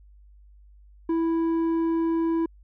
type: tone with low-pass filter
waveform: square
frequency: 329.3 Hz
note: E4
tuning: 2 cents flat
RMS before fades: -24 dBFS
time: 1.09-2.46 s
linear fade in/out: 5 ms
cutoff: 750 Hz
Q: 0.94
effects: added 50 Hz sine -49 dBFS peak until 2.63 s